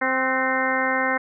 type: harmonic tone with a mistuned harmonic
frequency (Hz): 261.6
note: C4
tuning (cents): 0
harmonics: 1 / 2 / 3 / 4 / 5 / 6 / 7 / 8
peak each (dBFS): -29 / -27 / -28 / -28 / -31 / -27 / -26 / -29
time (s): 0.01-1.18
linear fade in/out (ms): 10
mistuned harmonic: 6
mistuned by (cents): -42
effects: none